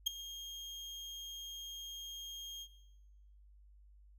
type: tone with ADSR envelope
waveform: 35% pulse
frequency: 3232 Hz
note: G#7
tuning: 48 cents flat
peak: -25 dBFS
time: 0.06-2.68 s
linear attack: 12 ms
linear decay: 8 ms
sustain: -18 dB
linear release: 62 ms
effects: noise-tail reverb RT60 1.0 s tail -17 dB re dry + added 50 Hz sine -58 dBFS peak until 4.18 s